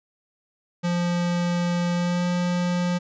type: tone with pitch glide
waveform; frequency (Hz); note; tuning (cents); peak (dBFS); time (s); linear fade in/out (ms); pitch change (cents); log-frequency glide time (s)
square; 174.61 to 176.95; F3 to F3; 0 to +23; -22; 0.83-2.99; 20; +23; 1.94-2.26
effects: resampled to 16000 Hz